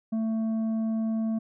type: tone with tanh clipping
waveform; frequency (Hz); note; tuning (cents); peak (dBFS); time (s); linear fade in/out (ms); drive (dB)
sine; 222.4; A3; +19; -26; 0.12-1.39; 10; 6
effects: none